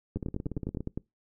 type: two click trains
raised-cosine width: 3 ms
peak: -19 / -22 dBFS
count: 9 / 12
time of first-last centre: 0.16-0.975 / 0.17-0.806 s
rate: 9.81 / 17.3 Hz
effects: noise-tail reverb RT60 0.2 s tail -24 dB re dry